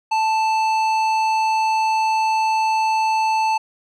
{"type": "tone with tanh clipping", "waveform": "triangle", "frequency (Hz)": 880, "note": "A5", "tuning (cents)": 0, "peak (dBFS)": -18, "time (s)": [0.11, 3.58], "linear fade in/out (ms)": 10, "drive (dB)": 17, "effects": []}